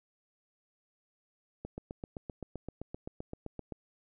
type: click train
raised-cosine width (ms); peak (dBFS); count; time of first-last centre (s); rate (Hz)
2; -26; 17; 1.65-3.723; 7.72
effects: none